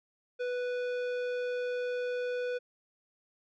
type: tone with tanh clipping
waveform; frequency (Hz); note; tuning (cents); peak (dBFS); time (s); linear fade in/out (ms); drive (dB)
triangle; 493.9; B4; 0; -33; 0.39-2.59; 20; 18
effects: none